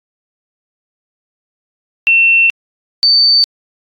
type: tone pair in turn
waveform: sine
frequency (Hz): 2700 / 4563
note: E7 / C#8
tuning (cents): +41 / +49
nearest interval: major sixth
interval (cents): 908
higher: second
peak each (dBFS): -6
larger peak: neither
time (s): 2.07-2.5 / 3.03-3.44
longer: first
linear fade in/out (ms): 0
effects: AAC 48 kbps